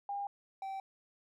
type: tone pair in turn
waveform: sine / triangle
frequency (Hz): 805 / 775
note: G5 / G5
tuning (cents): +46 / -20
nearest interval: minor second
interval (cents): 66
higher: first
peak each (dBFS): -35 / -36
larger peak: first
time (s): 0.09-0.27 / 0.62-0.8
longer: neither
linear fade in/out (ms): 2
effects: none